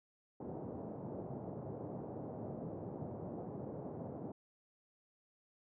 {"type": "band-pass noise", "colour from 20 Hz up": "pink", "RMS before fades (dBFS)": -45, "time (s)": [0.4, 4.32], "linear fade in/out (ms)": 5, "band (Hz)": [110, 710], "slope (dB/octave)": 24, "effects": []}